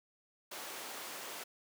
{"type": "high-pass noise", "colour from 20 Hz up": "pink", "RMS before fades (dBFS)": -45, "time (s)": [0.51, 1.44], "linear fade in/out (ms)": 10, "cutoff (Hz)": 480, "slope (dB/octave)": 12, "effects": []}